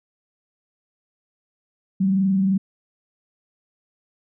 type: tone with frequency modulation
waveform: sine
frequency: 192.3 Hz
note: G3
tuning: 33 cents flat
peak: -16 dBFS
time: 2-2.58 s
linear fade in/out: 10 ms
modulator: 22.9 Hz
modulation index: 0.29
effects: none